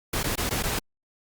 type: noise with dropouts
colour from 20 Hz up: pink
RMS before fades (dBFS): -27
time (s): 0.13-0.79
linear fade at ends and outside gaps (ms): 5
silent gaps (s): 0.231-0.24 / 0.356-0.377 / 0.494-0.507 / 0.626-0.635
effects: Opus 48 kbps